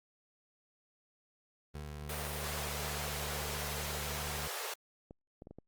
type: tone with pitch glide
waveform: 25% pulse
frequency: 74.4 to 73.76 Hz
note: D2 to D2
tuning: +23 to +8 cents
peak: -37 dBFS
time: 1.74-4.48 s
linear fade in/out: 10 ms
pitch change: -15 cents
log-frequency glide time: 2.16-2.63 s
type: high-pass noise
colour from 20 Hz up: pink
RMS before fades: -40 dBFS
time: 2.09-4.74 s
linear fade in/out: 5 ms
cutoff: 390 Hz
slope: 96 dB/octave
type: clicks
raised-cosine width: 2 ms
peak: -35 dBFS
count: 5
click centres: 5.109 / 5.421 / 5.471 / 5.51 / 5.586 s
effects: Opus 32 kbps